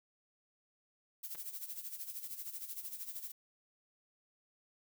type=noise with tremolo; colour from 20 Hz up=violet; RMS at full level=-42 dBFS; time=1.23-3.32 s; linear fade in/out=10 ms; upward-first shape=sine; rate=13 Hz; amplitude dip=70%
type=clicks; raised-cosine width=0.3 ms; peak=-37 dBFS; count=2; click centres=1.349 / 1.355 s
effects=none